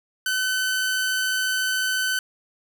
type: tone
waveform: sawtooth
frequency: 1518 Hz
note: F#6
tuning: 44 cents sharp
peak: -18 dBFS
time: 0.26-2.19 s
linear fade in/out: 2 ms
effects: none